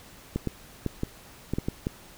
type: clicks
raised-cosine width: 3 ms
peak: -14 dBFS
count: 8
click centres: 0.36 / 0.473 / 0.863 / 1.034 / 1.536 / 1.585 / 1.685 / 1.869 s
effects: pink hiss -50 dBFS RMS until 2.17 s